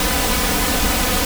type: noise with comb filter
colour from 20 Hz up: pink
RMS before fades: -18 dBFS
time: 0-1.25 s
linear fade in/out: 2 ms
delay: 4 ms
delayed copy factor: +0.8
effects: none